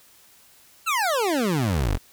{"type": "exponential sweep", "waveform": "25% pulse", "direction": "down", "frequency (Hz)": [1396.9, 40.25], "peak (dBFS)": -17, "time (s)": [0.86, 1.98], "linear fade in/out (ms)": 20, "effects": ["white hiss -54 dBFS RMS until 2.12 s"]}